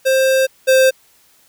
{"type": "tone pair in turn", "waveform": "square", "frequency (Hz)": [528, 524.1], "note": ["C5", "C5"], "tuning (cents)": [16, 3], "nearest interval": "unison", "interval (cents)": 13, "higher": "first", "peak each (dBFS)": [-12, -9], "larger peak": "second", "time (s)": [[0.05, 0.47], [0.67, 0.91]], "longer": "first", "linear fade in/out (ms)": 20, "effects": ["white hiss -53 dBFS RMS until 1.48 s"]}